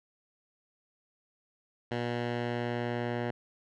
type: tone with low-pass filter sweep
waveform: 10% pulse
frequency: 120 Hz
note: B2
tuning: 49 cents flat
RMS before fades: -33 dBFS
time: 1.91-3.31 s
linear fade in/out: 5 ms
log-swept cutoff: 3300 to 2100 Hz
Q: 0.92
effects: none